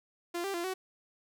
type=tone with pitch steps; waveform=sawtooth; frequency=345.7 / 393.1 / 343.8 / 375 Hz; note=F4 / G4 / F4 / F#4; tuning=-18 / +5 / -27 / +23 cents; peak=-29 dBFS; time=0.34-0.74 s; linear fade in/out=10 ms; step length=100 ms; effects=none